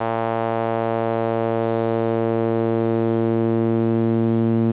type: tone with band-pass filter sweep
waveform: sawtooth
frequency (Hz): 114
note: A#2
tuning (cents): -38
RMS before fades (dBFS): -20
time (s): 0-4.72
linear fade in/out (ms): 10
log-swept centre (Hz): 760 to 260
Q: 1.7
effects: resampled to 8000 Hz + 8-bit